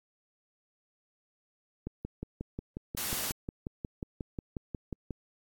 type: click train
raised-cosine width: 3 ms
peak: -23 dBFS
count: 19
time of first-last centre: 1.87-5.107 s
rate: 5.56 Hz
type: noise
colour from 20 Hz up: white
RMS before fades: -34 dBFS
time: 2.97-3.32 s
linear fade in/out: 5 ms
effects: AAC 64 kbps